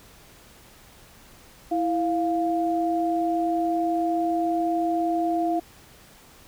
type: tone pair together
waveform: sine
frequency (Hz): 329.6 / 699.1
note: E4 / F5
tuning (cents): 0 / +2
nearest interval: octave + minor second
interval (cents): 1302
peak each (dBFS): -24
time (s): 1.71-5.6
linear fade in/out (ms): 10
effects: pink hiss -51 dBFS RMS until 6.47 s